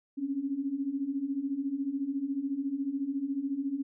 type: beating tone pair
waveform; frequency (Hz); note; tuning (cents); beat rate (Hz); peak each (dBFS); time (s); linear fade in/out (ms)
sine; 266.2 / 280.2; C4 / C#4; +30 / +19; 14; -35 / -31; 0.17-3.83; 20
effects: none